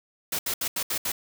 white noise bursts at uneven times, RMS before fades -28 dBFS, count 6, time 0.32-0.39 / 0.46-0.54 / 0.61-0.68 / 0.76-0.83 / 0.9-0.98 / 1.05-1.12 s, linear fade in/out 5 ms, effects none

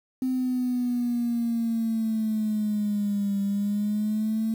sine exponential two-way sweep, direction down then up, 258.7 to 198.7 to 223.6 Hz, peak -22 dBFS, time 0.22-4.54 s, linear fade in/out 2 ms, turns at 3.41 s, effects tanh soft clip ceiling -19 dBFS + 8-bit

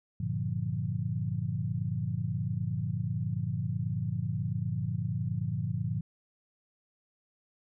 sine chord, G minor seventh, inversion none, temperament equal, 98 / 116.54 / 146.83 / 174.61 Hz, G2 / Bb2 / D3 / F3, 0 / 0 / 0 / 0 cents, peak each -36 / -33 / -35 / -36 dBFS, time 0.2-6.01 s, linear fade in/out 5 ms, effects none

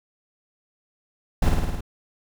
brown noise with echo, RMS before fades -18 dBFS, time 1.42-1.49 s, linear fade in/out 5 ms, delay 53 ms, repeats 6, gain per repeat -2 dB, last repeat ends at 1.808 s, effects none

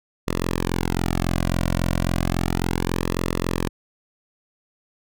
sawtooth tone with flanger, 43.65 Hz, F1, in tune, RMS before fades -23 dBFS, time 0.27-3.69 s, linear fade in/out 10 ms, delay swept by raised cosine 1.3 to 2.4 ms, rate 0.33 Hz, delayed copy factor -0.9, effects none

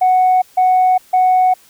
sine tone bursts, 740 Hz, F#5, in tune, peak -7 dBFS, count 3, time 0.01-1.54 s, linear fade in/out 10 ms, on 410 ms, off 150 ms, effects tanh soft clip ceiling -6 dBFS + white hiss -48 dBFS RMS until 1.69 s

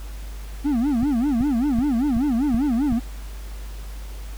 triangle tone with vibrato, 260 Hz, C4, 11 cents flat, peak -16 dBFS, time 0.64-3 s, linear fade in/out 20 ms, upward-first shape sine, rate 5.1 Hz, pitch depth 250 cents each way
click train, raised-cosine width 5 ms, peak -15 dBFS, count 6, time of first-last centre 1.03-2.924 s, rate 2.64 Hz
effects added 50 Hz sine -31 dBFS peak until 4.37 s + pink hiss -45 dBFS RMS until 4.37 s

